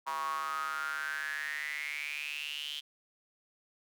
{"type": "tone with high-pass filter sweep", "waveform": "square", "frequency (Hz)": 73.7, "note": "D2", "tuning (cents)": 7, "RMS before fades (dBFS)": -37, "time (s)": [0.06, 2.81], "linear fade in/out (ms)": 20, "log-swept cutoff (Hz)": [1000, 3200], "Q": 9.9, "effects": []}